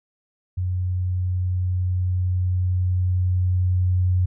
sine tone with level ramp, 91.1 Hz, F#2, 26 cents flat, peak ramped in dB -21 to -16 dBFS, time 0.57-4.26 s, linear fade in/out 10 ms, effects none

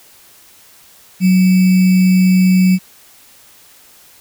sine tone with sample-and-hold, 185 Hz, F#3, in tune, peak -7 dBFS, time 1.2-2.79 s, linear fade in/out 50 ms, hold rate 2450 Hz, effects white hiss -45 dBFS RMS until 4.2 s

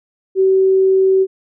sine tone, 381.5 Hz, G4, 47 cents flat, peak -9 dBFS, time 0.35-1.27 s, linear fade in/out 50 ms, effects none

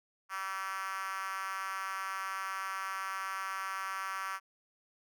5% pulse tone with high-pass filter, 192.1 Hz, G3, 35 cents flat, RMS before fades -38 dBFS, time 0.29-4.4 s, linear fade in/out 50 ms, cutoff 1200 Hz, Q 4, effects none

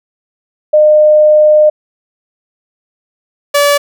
sine / sawtooth tone pair in turn, 608 / 575.3 Hz, D#5 / D5, -40 / -36 cents, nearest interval minor second, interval 96 cents, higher first, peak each -3 dBFS, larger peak neither, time 0.73-1.7 / 3.54-3.78 s, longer first, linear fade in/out 10 ms, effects none

